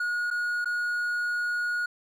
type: tone with dropouts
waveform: triangle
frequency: 1446 Hz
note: F#6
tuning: 40 cents flat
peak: -24 dBFS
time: 0-1.86 s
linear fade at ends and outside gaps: 5 ms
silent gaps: 0.304-0.31 / 0.646-0.656 s
effects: none